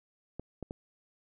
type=clicks; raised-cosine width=2 ms; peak=-25 dBFS; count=3; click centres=0.396 / 0.627 / 0.709 s; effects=none